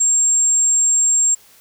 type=tone; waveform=sine; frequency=7459 Hz; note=A#8; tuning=in tune; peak=-12 dBFS; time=0-1.35 s; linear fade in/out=10 ms; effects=white hiss -49 dBFS RMS until 1.6 s